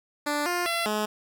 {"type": "tone with pitch steps", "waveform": "10% pulse", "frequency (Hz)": [293.5, 352.4, 678, 212.2], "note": ["D4", "F4", "E5", "G#3"], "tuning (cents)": [-1, 16, 49, 38], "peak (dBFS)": -17, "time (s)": [0.26, 1.06], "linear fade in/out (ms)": 10, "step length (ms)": 200, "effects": []}